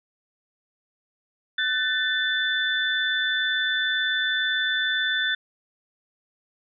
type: tone cluster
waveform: sine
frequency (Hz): 1507 / 1769 / 3513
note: F#6 / A6 / A7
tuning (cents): +31 / +9 / -3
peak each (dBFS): -26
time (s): 1.58-5.35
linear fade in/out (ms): 5
effects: none